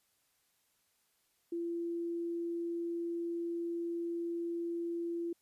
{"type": "tone", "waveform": "sine", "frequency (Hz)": 340, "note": "F4", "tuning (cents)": -46, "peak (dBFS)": -34, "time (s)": [1.52, 5.33], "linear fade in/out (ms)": 5, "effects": ["white hiss -75 dBFS RMS until 5.41 s", "resampled to 32000 Hz"]}